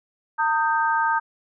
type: chord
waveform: sine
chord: Eb major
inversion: second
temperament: equal with one note detuned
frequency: 910.5 / 1244.5 / 1568 Hz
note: Bb5 / Eb6 / G6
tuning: -41 / 0 / 0 cents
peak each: -21 / -25 / -24 dBFS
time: 0.38-1.2 s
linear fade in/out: 20 ms
effects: none